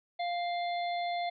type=harmonic tone; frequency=698.5 Hz; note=F5; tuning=in tune; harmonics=1 / 3 / 5 / 6; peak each=-31 / -41 / -45 / -47 dBFS; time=0.19-1.3 s; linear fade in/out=10 ms; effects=none